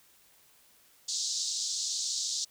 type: band-pass noise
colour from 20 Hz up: white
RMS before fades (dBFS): -33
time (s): 1.08-2.45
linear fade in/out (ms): 10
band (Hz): 3800 to 7300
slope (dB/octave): 48
effects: white hiss -62 dBFS RMS until 2.5 s